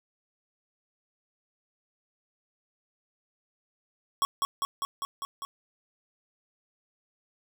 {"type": "tone with echo", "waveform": "square", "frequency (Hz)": 1108.7, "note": "C#6", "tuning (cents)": 0, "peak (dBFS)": -23, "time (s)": [4.22, 4.25], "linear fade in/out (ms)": 0, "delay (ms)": 200, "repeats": 6, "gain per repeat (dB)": -2, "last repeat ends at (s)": 5.45, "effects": []}